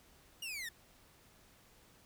sawtooth linear sweep, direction down, 2900 to 1760 Hz, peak -37 dBFS, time 0.42-0.69 s, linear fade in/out 5 ms, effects pink hiss -64 dBFS RMS until 2.05 s

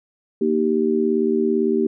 sine chord, Eb major, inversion second, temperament just, 233.3 / 311.1 / 388.9 Hz, Bb3 / Eb4 / G4, +2 / 0 / -14 cents, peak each -21 / -23 / -19 dBFS, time 0.41-1.87 s, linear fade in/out 5 ms, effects none

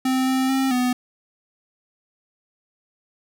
square tone with pitch steps, 260 / 261.5 / 266.3 / 249.4 Hz, C4 / C4 / C4 / B3, -11 / -1 / +31 / +17 cents, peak -19 dBFS, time 0.05-0.93 s, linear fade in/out 5 ms, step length 220 ms, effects none

